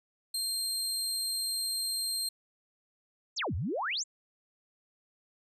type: tone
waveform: 25% pulse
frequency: 4186 Hz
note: C8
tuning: in tune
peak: -26 dBFS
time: 0.34-2.29 s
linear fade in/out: 5 ms
type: exponential two-way sweep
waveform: sine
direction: down then up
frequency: 7800 to 73.5 to 7800 Hz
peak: -30 dBFS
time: 3.36-4.04 s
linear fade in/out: 20 ms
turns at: 3.55 s
effects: none